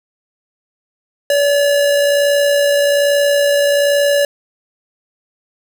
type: tone with amplitude modulation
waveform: square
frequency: 572 Hz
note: D5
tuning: 46 cents flat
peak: -10 dBFS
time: 1.3-4.25 s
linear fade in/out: 2 ms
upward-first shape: sine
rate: 61.2 Hz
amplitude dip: 30%
effects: none